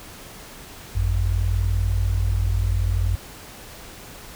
sine tone pair together, 51.91 / 92.5 Hz, G#1 / F#2, 0 / 0 cents, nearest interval minor seventh, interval 1000 cents, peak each -21 dBFS, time 0.95-3.16 s, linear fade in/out 10 ms, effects pink hiss -41 dBFS RMS until 4.35 s

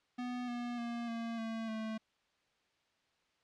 square tone with pitch steps, 246.9 / 241.3 / 235.8 / 230.4 / 225.1 / 220 Hz, B3 / B3 / A#3 / A#3 / A3 / A3, 0 / -40 / +20 / -20 / +40 / 0 cents, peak -38 dBFS, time 0.18-1.98 s, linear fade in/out 10 ms, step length 300 ms, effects white hiss -75 dBFS RMS until 3.43 s + low-pass 4000 Hz 12 dB/octave

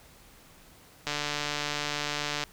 click train, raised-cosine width 0.2 ms, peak -13 dBFS, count 202, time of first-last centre 1.07-2.437 s, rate 147 Hz, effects pink hiss -55 dBFS RMS until 2.52 s

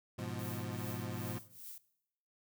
25% pulse chord, F diminished, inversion first, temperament equal, 103.83 / 123.47 / 174.61 Hz, Ab2 / Cb3 / F3, 0 / 0 / 0 cents, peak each -39 / -39 / -41 dBFS, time 0.18-1.39 s, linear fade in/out 10 ms
violet noise with tremolo, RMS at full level -47 dBFS, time 0.39-1.78 s, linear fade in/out 2 ms, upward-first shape triangle, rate 2.5 Hz, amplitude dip 95%
effects noise-tail reverb RT60 0.8 s tail -20 dB re dry

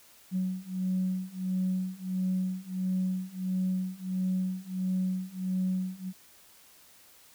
sine beating tone pair, 185 / 186.5 Hz, F#3 / F#3, 0 / +14 cents, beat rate 1.5 Hz, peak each -31 / -30 dBFS, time 0.31-6.13 s, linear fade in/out 50 ms, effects tanh soft clip ceiling -21 dBFS + white hiss -57 dBFS RMS until 7.34 s

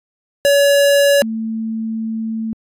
square / sine tone pair in turn, 566 / 222.9 Hz, C#5 / A3, +36 / +23 cents, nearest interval octave + major third, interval 1613 cents, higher first, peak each -10 / -19 dBFS, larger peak first, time 0.45-1.22 / 1.22-2.53 s, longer second, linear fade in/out 0 ms, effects AAC 64 kbps

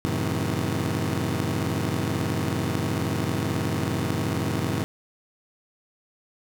20% pulse chord, F# diminished seventh, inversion none, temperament just, 92.5 / 111 / 133.2 / 159.84 Hz, F#2 / A2 / C3 / Eb3, 0 / +16 / +31 / +47 cents, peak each -25 dBFS, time 0.05-4.84 s, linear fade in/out 0 ms, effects none

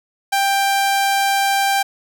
sawtooth tone, 789 Hz, G5, 11 cents sharp, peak -11 dBFS, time 0.32-1.83 s, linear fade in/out 10 ms, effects none

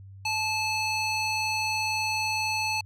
square tone with band-pass filter, 869 Hz, A5, 22 cents flat, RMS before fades -28 dBFS, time 0.25-2.81 s, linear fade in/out 5 ms, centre 3500 Hz, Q 1.1, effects added 97 Hz sine -43 dBFS peak until 2.85 s

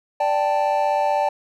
triangle chord, D suspended fourth, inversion none, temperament equal, 587.3 / 784 / 880 Hz, D5 / G5 / A5, 0 / 0 / 0 cents, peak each -20 dBFS, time 0.2-1.29 s, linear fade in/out 5 ms, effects none

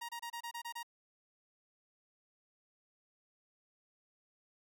sawtooth tone bursts, 940 Hz, A#5, 14 cents sharp, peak -37 dBFS, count 8, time 0.01-0.831 s, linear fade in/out 10 ms, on 79 ms, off 27 ms, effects none

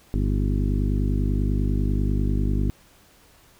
harmonic tone with a mistuned harmonic, 50.1 Hz, G1, 38 cents sharp, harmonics 1 / 2 / 3 / 4 / 5 / 6 / 7 / 8, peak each -22 / -26 / -30 / -31 / -30 / -35 / -38 / -40 dBFS, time 0.14-2.7 s, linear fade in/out 0 ms, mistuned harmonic 6, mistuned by +66 cents, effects pink hiss -55 dBFS RMS until 3.59 s

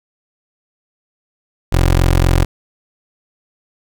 20% pulse tone, 44.07 Hz, F1, 16 cents sharp, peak -5 dBFS, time 1.72-2.45 s, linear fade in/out 10 ms, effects none

